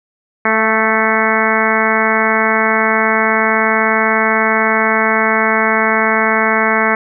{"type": "harmonic tone with a mistuned harmonic", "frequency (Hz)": 219.9, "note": "A3", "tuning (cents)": -1, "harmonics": [1, 2, 3, 4, 5, 6, 7, 8, 9, 10], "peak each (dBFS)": [-20, -20, -20, -20, -20, -20, -20, -20, -20, -20], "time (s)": [0.45, 6.95], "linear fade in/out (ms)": 2, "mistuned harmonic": 3, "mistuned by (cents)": 21, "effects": []}